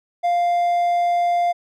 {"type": "tone", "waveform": "triangle", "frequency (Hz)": 698.5, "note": "F5", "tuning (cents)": 0, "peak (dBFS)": -14, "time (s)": [0.23, 1.53], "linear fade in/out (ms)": 20, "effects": []}